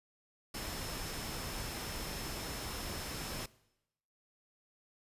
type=tone in noise; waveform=sine; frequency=5274 Hz; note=E8; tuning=in tune; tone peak=-50 dBFS; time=0.54-3.46 s; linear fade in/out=5 ms; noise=pink; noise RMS=-41 dBFS; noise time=0.54-3.46 s; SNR=-12 dB; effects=noise-tail reverb RT60 0.9 s tail -21 dB re dry + resampled to 32000 Hz